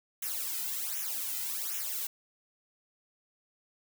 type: noise with flanger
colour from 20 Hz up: blue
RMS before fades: -35 dBFS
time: 0.22-2.07 s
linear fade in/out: 5 ms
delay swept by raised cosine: 0.22 to 1.82 ms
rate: 1.3 Hz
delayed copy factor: -0.95
effects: none